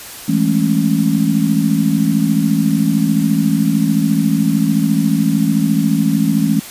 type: chord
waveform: sine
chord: A major seventh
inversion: second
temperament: just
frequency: 165 / 206.2 / 220 / 275 Hz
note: E3 / G#3 / A3 / C#4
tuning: +2 / -12 / 0 / -14 cents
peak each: -17 dBFS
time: 0.28-6.6 s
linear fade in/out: 10 ms
effects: white hiss -32 dBFS RMS until 6.7 s + resampled to 32000 Hz